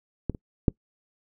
clicks, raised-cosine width 3 ms, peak -12 / -25 / -6 dBFS, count 3, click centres 0.297 / 0.348 / 0.682 s, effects noise-tail reverb RT60 0.1 s tail -25 dB re dry

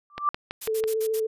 sine tone with exponential growth, 1174.7 Hz, D6, in tune, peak -16 dBFS, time 0.1-0.29 s, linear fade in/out 1 ms, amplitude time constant 41 ms
click train, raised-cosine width 0.3 ms, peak -16 dBFS, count 5, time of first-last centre 0.18-0.839 s, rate 6.07 Hz
blue noise bursts, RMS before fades -34 dBFS, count 5, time 0.61-1.202 s, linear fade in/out 10 ms, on 68 ms, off 63 ms
sine tone with vibrato, 440 Hz, A4, in tune, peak -23 dBFS, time 0.67-1.27 s, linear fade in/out 10 ms, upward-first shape sine, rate 14 Hz, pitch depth 20 cents each way
effects resampled to 32000 Hz

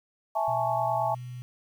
sine chord, A major seventh, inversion second, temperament equal, 659.3 / 830.6 / 880 / 1108.7 Hz, E5 / G#5 / A5 / C#6, 0 / 0 / 0 / 0 cents, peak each -29 / -29 / -29 / -35 dBFS, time 0.35-1.15 s, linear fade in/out 10 ms
sine tone with pitch glide, 122 to 124.13 Hz, B2 to B2, -21 to +9 cents, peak -36 dBFS, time 0.48-1.42 s, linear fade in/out 0 ms, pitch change +30 cents, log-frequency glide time 0.6-1.25 s
effects 9-bit

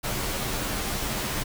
pink noise with comb filter, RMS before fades -29 dBFS, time 0.03-1.44 s, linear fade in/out 20 ms, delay 12 ms, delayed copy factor -0.65, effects none

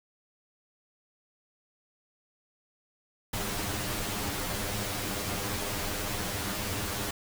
pink noise with comb filter, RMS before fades -33 dBFS, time 3.33-7.11 s, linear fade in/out 5 ms, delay 9.9 ms, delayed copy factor +1, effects none

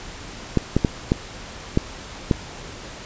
clicks, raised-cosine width 3 ms, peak -3 dBFS, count 6, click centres 0.573 / 0.766 / 0.848 / 1.119 / 1.774 / 2.312 s, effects pink hiss -37 dBFS RMS until 3.05 s + resampled to 16000 Hz

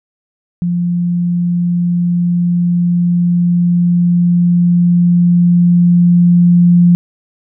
sine tone with level ramp, 174.61 Hz, F3, in tune, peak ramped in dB -12 to -4 dBFS, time 0.62-6.95 s, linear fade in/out 0 ms, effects none

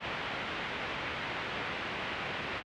white low-pass noise, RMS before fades -37 dBFS, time 0-2.63 s, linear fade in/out 50 ms, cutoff 2800 Hz, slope 24 dB/octave, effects high-pass 60 Hz 12 dB/octave

